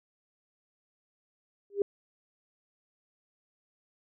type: tone with exponential growth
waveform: sine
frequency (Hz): 402.6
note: G4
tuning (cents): +46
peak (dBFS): -19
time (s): 1.7-1.82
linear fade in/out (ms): 2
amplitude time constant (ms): 25
effects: none